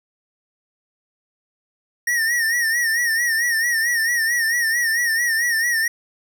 square tone with vibrato, 1857 Hz, A#6, 7 cents flat, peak -18 dBFS, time 2.07-5.88 s, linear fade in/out 5 ms, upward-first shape sine, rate 4.5 Hz, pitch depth 79 cents each way, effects none

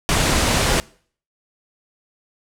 pink low-pass noise, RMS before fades -18 dBFS, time 0.09-0.8 s, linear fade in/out 0 ms, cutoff 10000 Hz, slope 24 dB/octave, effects noise-tail reverb RT60 0.5 s tail -23 dB re dry

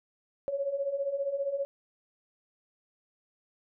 sine beating tone pair, 545 / 560 Hz, C#5 / C#5, -29 / +18 cents, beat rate 15 Hz, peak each -35 / -30 dBFS, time 0.48-1.65 s, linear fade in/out 0 ms, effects none

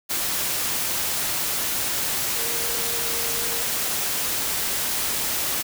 sine tone in noise, 466.2 Hz, A#4, in tune, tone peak -36 dBFS, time 2.36-3.63 s, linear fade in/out 20 ms, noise white, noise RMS -25 dBFS, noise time 0.09-5.63 s, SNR -14 dB, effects none

